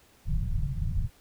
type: low-pass noise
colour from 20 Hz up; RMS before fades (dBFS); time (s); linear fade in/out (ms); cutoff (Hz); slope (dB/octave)
pink; -28; 0.25-1.1; 50; 160; 48
effects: pink hiss -60 dBFS RMS until 1.2 s